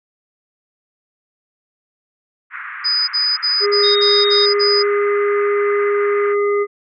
pink band-pass noise, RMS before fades -30 dBFS, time 2.5-6.36 s, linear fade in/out 50 ms, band 1200 to 2100 Hz, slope 48 dB/octave
sine tone bursts, 4978 Hz, D#8, in tune, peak -14 dBFS, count 7, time 2.84-4.832 s, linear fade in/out 20 ms, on 240 ms, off 52 ms
harmonic tone, 408.5 Hz, G#4, 29 cents flat, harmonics 1 / 3 / 5, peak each -14 / -24 / -28 dBFS, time 3.6-6.67 s, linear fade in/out 50 ms
sine tone, 3729 Hz, A#7, in tune, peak -16 dBFS, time 3.83-4.46 s, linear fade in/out 10 ms
effects none

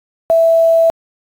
sine tone with quantisation, 659.3 Hz, E5, in tune, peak -7 dBFS, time 0.3-0.9 s, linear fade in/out 0 ms, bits 6, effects AAC 64 kbps

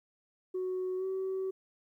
sine tone with pitch glide, 370 to 380 Hz, F#4 to F#4, 0 to +46 cents, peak -30 dBFS, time 0.54-1.51 s, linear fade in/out 10 ms, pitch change +46 cents, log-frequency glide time 0.97-1.05 s, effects tanh soft clip ceiling -29 dBFS + 12-bit

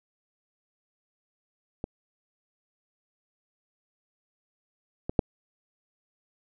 clicks, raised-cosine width 2 ms, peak -18 / -17 / -6 dBFS, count 3, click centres 1.841 / 5.095 / 5.192 s, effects none

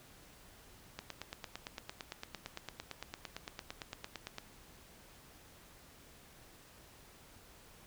click train, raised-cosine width 0.2 ms, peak -24 dBFS, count 31, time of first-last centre 0.99-4.384 s, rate 8.84 Hz, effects pink hiss -59 dBFS RMS until 7.86 s

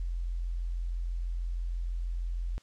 sine tone, 43.11 Hz, F1, 22 cents flat, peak -30 dBFS, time 0-2.58 s, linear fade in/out 0 ms, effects white hiss -63 dBFS RMS until 2.62 s + low-pass 6000 Hz 12 dB/octave

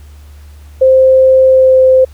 sine tone with pitch glide, 523.3 to 519.4 Hz, C5 to C5, 0 to -13 cents, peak -3 dBFS, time 0.81-2.05 s, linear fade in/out 10 ms, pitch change -13 cents, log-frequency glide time 1.46-1.81 s, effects added 73 Hz sine -32 dBFS peak until 2.13 s + pink hiss -47 dBFS RMS until 2.13 s

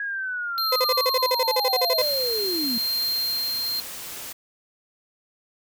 sine linear sweep, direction down, 1661.2 to 220 Hz, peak -26 dBFS, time 0-2.78 s, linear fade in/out 2 ms
square tone with tremolo, 4186 Hz, C8, in tune, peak -23 dBFS, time 0.58-3.8 s, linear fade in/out 0 ms, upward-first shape sine, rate 0.91 Hz, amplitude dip 25%
35% pulse tone bursts, 510 Hz, C5, 44 cents flat, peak -18 dBFS, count 16, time 0.72-2.02 s, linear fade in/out 5 ms, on 40 ms, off 44 ms
white noise, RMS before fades -36 dBFS, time 1.98-4.33 s, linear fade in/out 10 ms
effects none

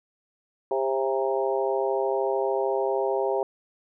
harmonic tone with a mistuned harmonic, 133.2 Hz, C3, 31 cents sharp, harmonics 3 / 4 / 5 / 6 / 7, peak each -26 / -28 / -30 / -32 / -33 dBFS, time 0.71-3.43 s, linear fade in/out 2 ms, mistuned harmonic 6, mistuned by +20 cents, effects none

